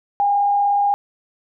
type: tone with frequency modulation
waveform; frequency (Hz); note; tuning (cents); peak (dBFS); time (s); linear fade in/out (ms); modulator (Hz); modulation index
sine; 810; G#5; -43; -14; 0.2-0.94; 0; 36.7; 0.26
effects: none